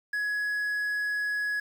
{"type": "tone with quantisation", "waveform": "triangle", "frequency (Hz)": 1679, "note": "G#6", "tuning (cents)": 18, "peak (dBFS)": -25, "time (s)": [0.13, 1.6], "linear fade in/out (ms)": 5, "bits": 9, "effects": []}